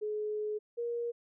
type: tone pair in turn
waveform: sine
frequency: 424 / 472.5 Hz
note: G#4 / A#4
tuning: +36 / +23 cents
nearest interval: major second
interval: 187 cents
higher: second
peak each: -32 / -32 dBFS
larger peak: neither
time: 0.01-0.59 / 0.77-1.12 s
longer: first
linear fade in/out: 20 ms
effects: none